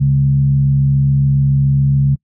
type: tone with frequency modulation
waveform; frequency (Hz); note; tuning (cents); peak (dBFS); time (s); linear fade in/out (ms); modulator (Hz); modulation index
sine; 138.59; C#3; 0; -9; 0-2.16; 20; 67.1; 0.38
effects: noise-tail reverb RT60 0.1 s tail -26 dB re dry